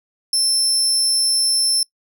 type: tone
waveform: 30% pulse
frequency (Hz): 5330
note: E8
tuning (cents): +18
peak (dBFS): -11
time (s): 0.33-1.83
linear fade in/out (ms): 2
effects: noise-tail reverb RT60 0.1 s tail -24 dB re dry